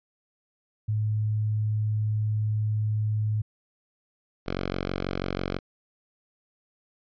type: tone pair in turn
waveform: sine / 5% pulse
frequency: 107.2 / 46.13 Hz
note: A2 / F#1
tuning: -45 / -4 cents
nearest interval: octave + minor third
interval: 1459 cents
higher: first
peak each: -23 / -17 dBFS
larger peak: second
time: 0.88-3.42 / 4.46-5.59 s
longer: first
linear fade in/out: 10 ms
effects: resampled to 11025 Hz